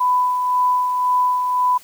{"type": "tone with tremolo", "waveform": "sine", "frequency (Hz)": 997, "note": "B5", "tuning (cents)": 16, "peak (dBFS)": -13, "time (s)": [0, 1.78], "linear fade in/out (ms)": 10, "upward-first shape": "sine", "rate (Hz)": 1.9, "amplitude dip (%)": 40, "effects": ["white hiss -46 dBFS RMS until 1.83 s"]}